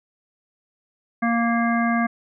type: harmonic tone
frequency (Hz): 233.1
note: A#3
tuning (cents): 0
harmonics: 1 / 3 / 5 / 7 / 9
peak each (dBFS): -20 / -25 / -27 / -28 / -30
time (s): 1.22-2.07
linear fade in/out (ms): 10
effects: none